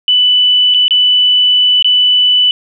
sine tone with dropouts, 2984 Hz, F#7, 14 cents sharp, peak -6 dBFS, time 0.08-2.51 s, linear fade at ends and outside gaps 1 ms, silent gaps 0.74-0.745 / 0.881-0.908 / 1.825-1.845 s, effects none

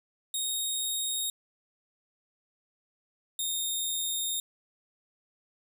15% pulse tone pair in turn, 3729 / 3682 Hz, A#7 / A#7, 0 / -22 cents, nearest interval unison, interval 22 cents, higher first, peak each -22 dBFS, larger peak neither, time 0.34-1.3 / 3.39-4.4 s, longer second, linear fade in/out 2 ms, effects none

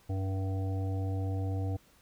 harmonic tone, 95.9 Hz, G2, 37 cents flat, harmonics 1 / 3 / 5 / 7 / 8, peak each -30 / -40 / -44 / -47 / -48 dBFS, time 0.09-1.77 s, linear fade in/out 10 ms, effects pink hiss -63 dBFS RMS until 2.01 s

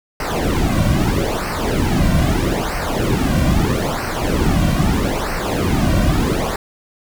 brown noise with flanger, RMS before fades -17 dBFS, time 0.2-6.56 s, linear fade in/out 2 ms, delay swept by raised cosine 0.28 to 2.38 ms, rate 0.78 Hz, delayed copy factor -0.8, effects none

